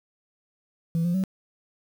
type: tone with pitch steps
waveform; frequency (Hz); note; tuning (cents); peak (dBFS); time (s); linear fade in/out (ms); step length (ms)
sine; 166.2 / 174 / 189.2; E3 / F3 / F#3; +15 / -6 / +39; -19; 0.95-1.238; 0; 96
effects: tanh soft clip ceiling -20 dBFS + 8-bit